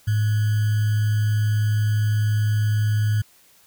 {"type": "tone with sample-and-hold", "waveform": "sine", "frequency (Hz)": 106.5, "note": "G#2", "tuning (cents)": 44, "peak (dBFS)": -17, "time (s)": [0.07, 3.22], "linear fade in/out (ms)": 10, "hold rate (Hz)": 1575, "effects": ["white hiss -55 dBFS RMS until 3.66 s"]}